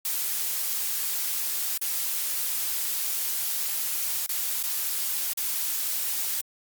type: noise with dropouts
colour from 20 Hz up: blue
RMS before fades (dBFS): -28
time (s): 0.05-6.41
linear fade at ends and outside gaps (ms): 2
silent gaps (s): 1.777-1.815 / 4.263-4.291 / 4.628-4.637 / 5.333-5.373
effects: Opus 48 kbps